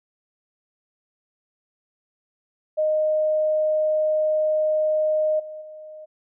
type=tone with level steps; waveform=sine; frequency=618 Hz; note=D#5; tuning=12 cents flat; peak=-18 / -33 / -37 dBFS; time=2.77-6.06 s; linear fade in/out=20 ms; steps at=5.39 / 5.61 s; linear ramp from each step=10 ms; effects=none